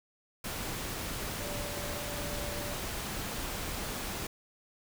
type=tone in noise; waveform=sine; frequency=583 Hz; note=D5; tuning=13 cents flat; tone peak=-42 dBFS; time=1.4-2.74 s; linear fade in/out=5 ms; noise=pink; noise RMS=-37 dBFS; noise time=0.44-4.27 s; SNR=-8 dB; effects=none